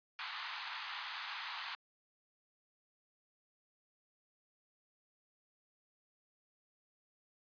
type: band-pass noise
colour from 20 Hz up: pink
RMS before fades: -44 dBFS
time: 0.19-1.75 s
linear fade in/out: 0 ms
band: 870 to 4600 Hz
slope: 48 dB/octave
effects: resampled to 11025 Hz